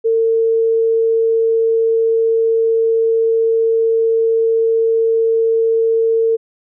sine tone, 452.6 Hz, A4, 49 cents sharp, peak -11 dBFS, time 0.04-6.37 s, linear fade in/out 20 ms, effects none

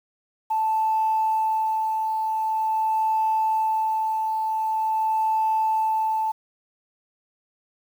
sine tone with tremolo, 878 Hz, A5, 4 cents flat, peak -18 dBFS, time 0.5-6.32 s, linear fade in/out 10 ms, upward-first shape sine, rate 0.45 Hz, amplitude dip 35%, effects tanh soft clip ceiling -14 dBFS + 8-bit

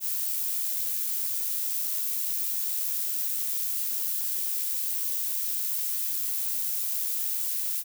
violet noise with amplitude modulation, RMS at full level -28 dBFS, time 0-7.84 s, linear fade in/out 50 ms, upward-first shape sine, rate 87.3 Hz, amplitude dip 25%, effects none

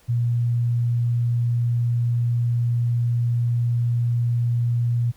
sine tone, 119.2 Hz, A#2, 39 cents sharp, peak -18 dBFS, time 0.08-5.12 s, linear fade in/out 20 ms, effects pink hiss -56 dBFS RMS until 5.16 s

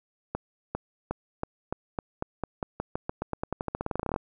accelerating click train, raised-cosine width 1 ms, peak -15 dBFS, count 30, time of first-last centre 0.35-4.162 s, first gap 400 ms, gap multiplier 0.9, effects none

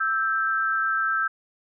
sine tone pair together, 1318.5 / 1573 Hz, E6 / G6, 0 / +6 cents, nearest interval minor third, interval 306 cents, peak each -24 dBFS, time 0-1.28 s, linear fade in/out 10 ms, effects none

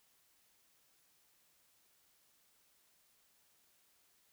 silence, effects white hiss -72 dBFS RMS until 4.32 s

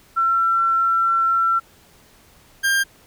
sine / 40% pulse tone pair in turn, 1351 / 1597.9 Hz, E6 / G6, +42 / +33 cents, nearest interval minor third, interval 291 cents, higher second, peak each -15 dBFS, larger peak neither, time 0.16-1.6 / 2.63-2.84 s, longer first, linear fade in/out 20 ms, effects pink hiss -52 dBFS RMS until 3.06 s

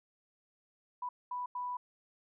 sine tone bursts at uneven times, 987.8 Hz, B5, in tune, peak -35 dBFS, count 3, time 1.02-1.09 / 1.31-1.46 / 1.55-1.77 s, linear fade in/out 5 ms, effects none

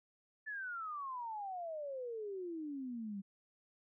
sine exponential sweep, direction down, 1760 to 191.7 Hz, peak -40 dBFS, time 0.46-3.22 s, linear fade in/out 20 ms, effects none

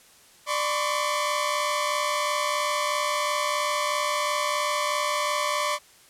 sawtooth tone cluster, 594 / 1015 / 1080 / 1143 Hz, D5 / B5 / C#6 / D6, +20 / +47 / -45 / -47 cents, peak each -25 / -26 / -28 / -25 dBFS, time 0.46-5.79 s, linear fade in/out 50 ms, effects white hiss -54 dBFS RMS until 6.09 s + low-pass 11000 Hz 12 dB/octave

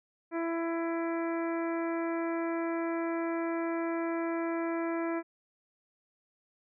harmonic tone, 333.1 Hz, E4, 18 cents sharp, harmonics 1 / 2 / 3 / 4 / 5 / 6 / 7, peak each -31 / -37 / -41 / -43 / -45 / -47 / -48 dBFS, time 0.31-5.23 s, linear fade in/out 50 ms, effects none

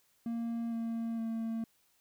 triangle tone with pitch steps, 231.9 / 229 / 226.1 Hz, A#3 / A#3 / A3, -9 / -31 / +47 cents, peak -31 dBFS, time 0.26-1.64 s, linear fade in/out 2 ms, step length 460 ms, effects white hiss -71 dBFS RMS until 2 s

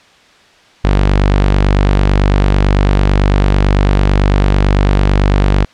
sawtooth tone, 49 Hz, G1, in tune, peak -4 dBFS, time 0.84-5.65 s, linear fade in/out 10 ms, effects white hiss -45 dBFS RMS until 5.73 s + low-pass 4000 Hz 12 dB/octave

